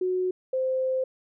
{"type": "tone pair in turn", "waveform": "sine", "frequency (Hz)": [367.7, 520], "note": ["F#4", "C5"], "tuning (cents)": [-11, -11], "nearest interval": "tritone", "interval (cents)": 600, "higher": "second", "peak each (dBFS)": -23, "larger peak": "neither", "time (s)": [[0.01, 0.31], [0.53, 1.04]], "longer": "second", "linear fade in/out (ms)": 5, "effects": []}